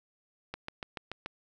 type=click train; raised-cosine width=0.3 ms; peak=-21 dBFS; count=6; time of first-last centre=0.54-1.26 s; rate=6.94 Hz; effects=none